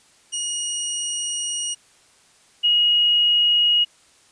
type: tone pair in turn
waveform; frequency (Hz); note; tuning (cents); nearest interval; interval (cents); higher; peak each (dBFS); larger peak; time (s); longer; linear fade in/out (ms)
10% pulse / sine; 2886 / 2886; F#7 / F#7; -44 / -44; unison; 0; neither; -14; neither; 0.32-1.75 / 2.63-3.85; first; 20
effects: white hiss -55 dBFS RMS until 4.31 s + resampled to 22050 Hz